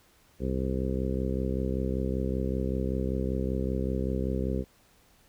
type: harmonic tone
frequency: 65.2 Hz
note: C2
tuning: 5 cents flat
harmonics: 1 / 2 / 3 / 4 / 5 / 6 / 7 / 8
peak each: -31 / -35 / -33 / -36 / -40 / -36 / -38 / -39 dBFS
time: 0.39-4.65 s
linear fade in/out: 50 ms
effects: pink hiss -62 dBFS RMS until 5.28 s